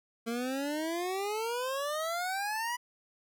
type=exponential sweep; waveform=25% pulse; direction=up; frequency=226.9 to 987.8 Hz; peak=-28 dBFS; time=0.26-2.77 s; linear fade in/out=20 ms; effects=none